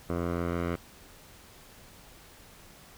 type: tone with low-pass filter sweep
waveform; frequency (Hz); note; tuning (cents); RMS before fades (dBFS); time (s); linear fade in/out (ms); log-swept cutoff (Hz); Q
10% pulse; 86.1; F2; -24; -31; 0.09-0.76; 10; 1100 to 2000; 1.1
effects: pink hiss -53 dBFS RMS until 2.97 s